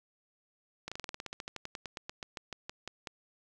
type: slowing click train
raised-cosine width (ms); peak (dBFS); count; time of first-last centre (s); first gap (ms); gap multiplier
0.2; -22; 24; 0.88-3.072; 36; 1.08
effects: none